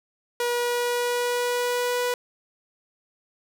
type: tone with pitch glide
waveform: sawtooth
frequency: 481.9 to 490.9 Hz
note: B4 to B4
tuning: -43 to -10 cents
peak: -19 dBFS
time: 0.4-2.14 s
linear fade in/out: 2 ms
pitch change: +33 cents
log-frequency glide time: 0.5-2.01 s
effects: none